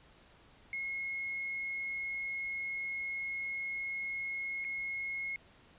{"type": "tone with dropouts", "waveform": "sine", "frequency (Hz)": 2165, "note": "C#7", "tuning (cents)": -41, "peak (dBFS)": -35, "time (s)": [0.73, 5.36], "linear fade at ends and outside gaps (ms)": 1, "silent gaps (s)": [4.643, 4.648], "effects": ["pink hiss -61 dBFS RMS until 5.78 s", "resampled to 8000 Hz"]}